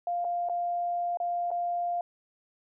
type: tone with dropouts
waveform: sine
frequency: 699 Hz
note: F5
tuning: 1 cent sharp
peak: -27 dBFS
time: 0.07-2.01 s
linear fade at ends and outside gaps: 2 ms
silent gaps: 0.245-0.249 / 0.488-0.496 / 1.172-1.201 / 1.506-1.514 s
effects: none